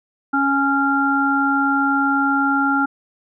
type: harmonic tone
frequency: 277.2 Hz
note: C#4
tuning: in tune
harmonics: 1 / 3 / 5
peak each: -19 / -22 / -18 dBFS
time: 0.33-2.86 s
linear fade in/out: 10 ms
effects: none